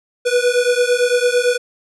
square beating tone pair, 485.5 / 494.4 Hz, B4 / B4, -30 / +2 cents, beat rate 8.9 Hz, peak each -17 dBFS, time 0.25-1.58 s, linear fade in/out 20 ms, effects resampled to 24000 Hz

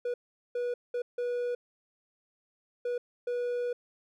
triangle tone bursts at uneven times, 486.5 Hz, B4, 26 cents flat, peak -27 dBFS, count 6, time 0.05-0.14 / 0.55-0.74 / 0.94-1.02 / 1.18-1.55 / 2.85-2.98 / 3.27-3.73 s, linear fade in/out 5 ms, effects none

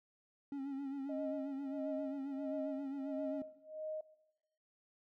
triangle tone with vibrato, 275.1 Hz, C#4, 13 cents flat, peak -37 dBFS, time 0.52-3.42 s, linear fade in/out 2 ms, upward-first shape sine, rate 7.5 Hz, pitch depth 52 cents each way
sine tone with tremolo, 622.3 Hz, D#5, in tune, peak -38 dBFS, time 1.09-4.01 s, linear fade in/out 5 ms, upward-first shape sine, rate 1.5 Hz, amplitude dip 95%
effects noise-tail reverb RT60 1.0 s tail -19 dB re dry

